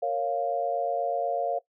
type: chord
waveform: sine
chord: Bb minor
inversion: none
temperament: equal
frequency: 466.2 / 554.4 / 698.5 Hz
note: Bb4 / Db5 / F5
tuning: 0 / 0 / 0 cents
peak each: -32 / -29 / -28 dBFS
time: 0.02-1.59 s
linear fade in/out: 10 ms
effects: noise-tail reverb RT60 0.1 s tail -18 dB re dry